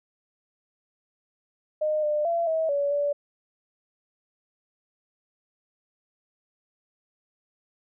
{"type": "tone with pitch steps", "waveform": "sine", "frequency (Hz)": [613, 600, 678, 643, 569, 577], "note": ["D#5", "D5", "E5", "E5", "C#5", "D5"], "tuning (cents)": [-26, 37, 49, -43, 45, -31], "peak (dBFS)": -22, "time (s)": [1.81, 3.13], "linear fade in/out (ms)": 10, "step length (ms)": 220, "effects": []}